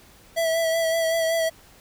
square tone with vibrato, 656 Hz, E5, 9 cents flat, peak -21 dBFS, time 0.36-1.5 s, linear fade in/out 20 ms, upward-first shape sine, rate 5.3 Hz, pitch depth 25 cents each way, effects pink hiss -52 dBFS RMS until 1.8 s

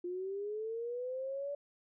sine linear sweep, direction up, 349.2 to 577 Hz, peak -36 dBFS, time 0.04-1.55 s, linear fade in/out 5 ms, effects none

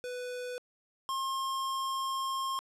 square tone pair in turn, 495.9 / 1069.1 Hz, B4 / C6, +7 / +37 cents, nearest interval octave + minor second, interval 1330 cents, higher second, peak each -37 / -32 dBFS, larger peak second, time 0.04-0.58 / 1.09-2.59 s, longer second, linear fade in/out 0 ms, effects low-pass 11000 Hz 12 dB/octave

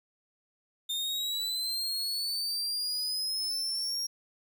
40% pulse linear sweep, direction up, 3619 to 5610 Hz, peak -29 dBFS, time 0.89-4.07 s, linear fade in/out 10 ms, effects none

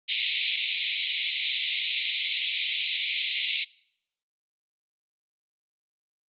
white band-pass noise, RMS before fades -29 dBFS, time 0.08-3.65 s, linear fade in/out 20 ms, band 2100 to 3900 Hz, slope 96 dB/octave, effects noise-tail reverb RT60 0.7 s tail -23 dB re dry + Opus 32 kbps

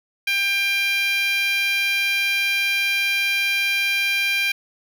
10% pulse tone with high-pass filter, 795 Hz, G5, 24 cents sharp, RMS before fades -21 dBFS, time 0.27-4.52 s, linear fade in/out 5 ms, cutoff 2100 Hz, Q 7.5, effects none

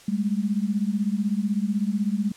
sine beating tone pair, 198.8 / 214.8 Hz, G3 / A3, +25 / -41 cents, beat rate 16 Hz, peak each -24 / -25 dBFS, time 0.08-2.32 s, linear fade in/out 5 ms, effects white hiss -50 dBFS RMS until 2.36 s + low-pass 9000 Hz 12 dB/octave

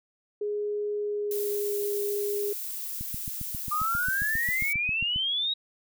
sine tone with pitch glide, 415.3 to 410.1 Hz, G#4 to G#4, 0 to -22 cents, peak -27 dBFS, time 0.41-2.53 s, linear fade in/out 5 ms, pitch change -22 cents, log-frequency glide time 0.94-1.92 s
violet noise, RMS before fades -35 dBFS, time 1.31-4.73 s, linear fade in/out 2 ms
click train, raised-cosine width 5 ms, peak -25 dBFS, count 17, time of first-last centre 3.01-5.161 s, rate 7.44 Hz
sine exponential sweep, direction up, 1194 to 3835 Hz, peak -25 dBFS, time 3.71-5.54 s, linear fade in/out 10 ms
effects none

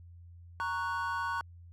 triangle chord, F# major, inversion first, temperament equal, 932.3 / 1108.7 / 1480 Hz, A#5 / C#6 / F#6, 0 / 0 / 0 cents, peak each -34 dBFS, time 0.6-1.41 s, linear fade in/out 0 ms, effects added 86 Hz sine -49 dBFS peak until 1.72 s + AAC 64 kbps

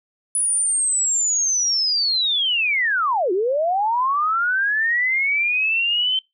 sine linear two-way sweep, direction down then up, 9956 to 346 to 3101 Hz, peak -17 dBFS, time 0.35-6.19 s, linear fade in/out 2 ms, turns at 3.32 s, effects noise-tail reverb RT60 0.2 s tail -25 dB re dry

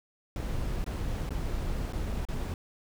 brown noise with dropouts, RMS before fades -32 dBFS, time 0.36-2.54 s, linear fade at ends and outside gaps 1 ms, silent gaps 0.843-0.863 / 1.292-1.306 / 1.925-1.932 / 2.252-2.286 s, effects none

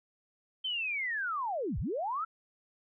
sine linear two-way sweep, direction down then up, 3136 to 37.1 to 1364 Hz, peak -31 dBFS, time 0.64-2.25 s, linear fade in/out 10 ms, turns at 1.79 s, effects none

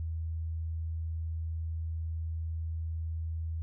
sine tone, 81.1 Hz, E2, 28 cents flat, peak -32 dBFS, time 0-3.62 s, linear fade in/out 0 ms, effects none

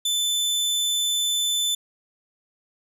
sawtooth tone, 3520 Hz, A7, in tune, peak -18 dBFS, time 0.05-1.75 s, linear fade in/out 5 ms, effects resampled to 32000 Hz

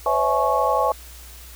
sine tone cluster, 511 / 563 / 653 / 846 / 1102 Hz, C5 / C#5 / E5 / G#5 / C#6, -41 / +27 / -17 / +32 / -11 cents, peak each -24 / -26 / -24 / -22 / -22 dBFS, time 0.06-0.92 s, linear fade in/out 2 ms, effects added 60 Hz sine -41 dBFS peak until 1.55 s + white hiss -44 dBFS RMS until 1.55 s

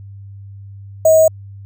sine tone with sample-and-hold, 636 Hz, D#5, 38 cents sharp, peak -6 dBFS, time 1.05-1.28 s, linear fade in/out 5 ms, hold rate 7350 Hz, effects added 99 Hz sine -32 dBFS peak until 1.65 s

